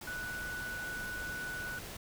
sine tone in noise, 1480 Hz, F#6, in tune, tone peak -38 dBFS, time 0.07-1.79 s, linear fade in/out 5 ms, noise pink, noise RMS -45 dBFS, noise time 0.01-1.97 s, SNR +4 dB, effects none

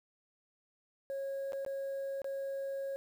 sine tone with dropouts, 547 Hz, C#5, 23 cents flat, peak -33 dBFS, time 1.1-2.96 s, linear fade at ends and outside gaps 0 ms, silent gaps 1.522-1.532 / 1.649-1.663 / 2.218-2.244 s, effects tanh soft clip ceiling -34 dBFS + 10-bit

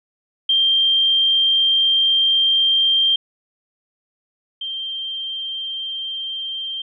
sine tone pair in turn, 3172 / 3158 Hz, G7 / G7, +20 / +12 cents, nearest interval unison, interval 8 cents, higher first, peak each -13 / -24 dBFS, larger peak first, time 0.49-3.16 / 4.61-6.82 s, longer first, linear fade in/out 5 ms, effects none

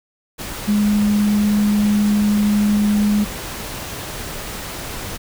sine tone in noise, 207.7 Hz, G#3, in tune, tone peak -13 dBFS, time 0.67-3.25 s, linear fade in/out 20 ms, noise pink, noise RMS -29 dBFS, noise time 0.38-5.18 s, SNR +13 dB, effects none

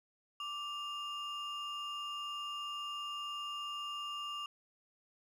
triangle ring-modulated tone, 1994 Hz, B6, 16 cents sharp, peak -34 dBFS, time 0.4-4.46 s, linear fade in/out 2 ms, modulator 821 Hz, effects none

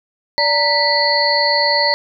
sine tone cluster, 582 / 923 / 1972 / 4265 / 4524 Hz, D5 / A#5 / B6 / C8 / C#8, -16 / -17 / -3 / +32 / +34 cents, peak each -19 dBFS, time 0.38-1.94 s, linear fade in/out 0 ms, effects none

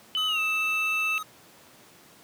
sine tone with pitch glide, 3006 to 2647 Hz, F#7 to E7, +27 to +7 cents, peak -24 dBFS, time 0.15-1.18 s, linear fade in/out 0 ms, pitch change -220 cents, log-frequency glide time 0.27-0.4 s
square tone with vibrato, 1266 Hz, D#6, 30 cents sharp, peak -33 dBFS, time 0.17-1.23 s, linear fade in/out 5 ms, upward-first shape triangle, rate 16 Hz, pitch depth 9 cents each way
effects pink hiss -53 dBFS RMS until 2.23 s + high-pass 150 Hz 12 dB/octave

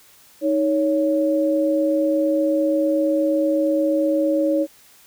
sine tone pair together, 313.3 / 558.2 Hz, D#4 / C#5, +12 / +12 cents, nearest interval minor seventh, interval 1000 cents, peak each -19 dBFS, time 0.41-4.67 s, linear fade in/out 50 ms, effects white hiss -51 dBFS RMS until 5.06 s

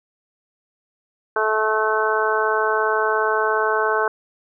harmonic tone, 217.2 Hz, A3, 22 cents flat, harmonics 2 / 3 / 4 / 5 / 6 / 7, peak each -22 / -26 / -25 / -24 / -27 / -23 dBFS, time 1.36-4.08 s, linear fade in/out 2 ms, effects none

